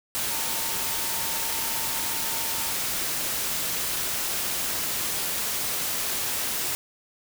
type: tone in noise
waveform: sine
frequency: 908 Hz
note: A#5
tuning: 46 cents flat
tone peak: -39 dBFS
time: 0.31-2.71 s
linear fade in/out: 0 ms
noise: white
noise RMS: -28 dBFS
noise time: 0.15-6.75 s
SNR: -14 dB
effects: none